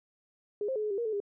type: tone with pitch steps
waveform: sine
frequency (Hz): 414.2 / 527 / 427 / 423.9 / 396 / 470.9 / 436 / 405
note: G#4 / C5 / G#4 / G#4 / G4 / A#4 / A4 / G#4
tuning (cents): -5 / +12 / +48 / +35 / +18 / +18 / -16 / -43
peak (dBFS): -29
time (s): 0.61-1.202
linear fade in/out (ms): 2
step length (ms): 74
effects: none